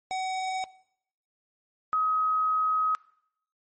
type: tone pair in turn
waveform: square / sine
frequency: 753 / 1266.4 Hz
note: F#5 / D#6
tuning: +30 / +30 cents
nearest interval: major sixth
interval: 900 cents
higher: second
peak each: -29 / -22 dBFS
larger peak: second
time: 0.11-0.64 / 1.93-2.95 s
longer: second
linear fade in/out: 0 ms
effects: noise-tail reverb RT60 0.7 s tail -21 dB re dry + MP3 32 kbps